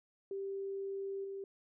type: tone with level steps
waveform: sine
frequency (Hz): 392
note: G4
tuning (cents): 0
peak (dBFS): -37 / -40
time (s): 0.31-1.44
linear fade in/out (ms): 2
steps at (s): 1.24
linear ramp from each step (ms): 5
effects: none